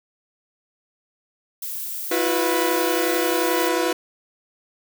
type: noise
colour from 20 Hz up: violet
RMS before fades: -30 dBFS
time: 1.62-3.69 s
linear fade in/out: 5 ms
type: chord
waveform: sawtooth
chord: E suspended second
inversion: none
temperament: equal with one note detuned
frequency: 329.6 / 360.9 / 493.9 Hz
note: E4 / F#4 / B4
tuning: 0 / -43 / 0 cents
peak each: -20 dBFS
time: 2.11-3.93 s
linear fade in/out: 5 ms
effects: none